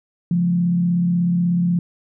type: tone with frequency modulation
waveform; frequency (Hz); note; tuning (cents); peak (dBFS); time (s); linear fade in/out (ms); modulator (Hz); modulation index
sine; 174.61; F3; 0; -15; 0.31-1.79; 2; 36.4; 0.39
effects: none